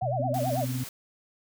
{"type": "tone with vibrato", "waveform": "sine", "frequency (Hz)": 660, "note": "E5", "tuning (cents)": 2, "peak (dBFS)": -27, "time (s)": [0.01, 0.65], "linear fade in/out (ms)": 10, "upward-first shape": "sine", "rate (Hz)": 9.1, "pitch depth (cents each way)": 270}
{"type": "tone", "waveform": "sine", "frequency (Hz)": 125.9, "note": "B2", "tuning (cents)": 34, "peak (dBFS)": -29, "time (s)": [0.02, 0.84], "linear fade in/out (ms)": 5}
{"type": "tone with tremolo", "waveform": "sine", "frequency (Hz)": 256.5, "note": "C4", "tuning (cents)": -34, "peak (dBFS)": -30, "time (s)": [0.19, 0.84], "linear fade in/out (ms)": 10, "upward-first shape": "sine", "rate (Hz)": 18, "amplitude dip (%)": 80}
{"type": "noise", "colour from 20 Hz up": "white", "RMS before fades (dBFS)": -41, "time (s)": [0.34, 0.89], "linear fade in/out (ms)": 2}
{"effects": []}